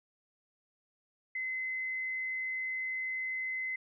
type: tone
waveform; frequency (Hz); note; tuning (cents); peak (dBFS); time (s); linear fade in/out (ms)
sine; 2047; C7; -38; -33; 1.35-3.76; 5
effects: none